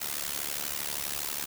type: noise with amplitude modulation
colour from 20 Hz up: white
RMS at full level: -30 dBFS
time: 0-1.46 s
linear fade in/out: 20 ms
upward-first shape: sine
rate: 72.4 Hz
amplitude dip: 90%
effects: none